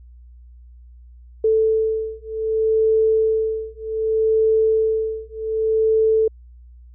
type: beating tone pair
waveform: sine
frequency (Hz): 440.3 / 440.95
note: A4 / A4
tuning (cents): +1 / +4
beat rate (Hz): 0.65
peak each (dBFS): -19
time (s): 1.44-6.28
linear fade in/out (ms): 5
effects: added 60 Hz sine -41 dBFS peak until 6.94 s